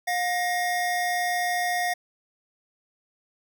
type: tone pair together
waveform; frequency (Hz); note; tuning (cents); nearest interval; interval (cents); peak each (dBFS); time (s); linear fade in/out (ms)
square; 713 / 1874; F5 / A#6; +36 / +9; octave + perfect fourth; 1673; -26 / -29; 0.07-1.94; 10
effects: none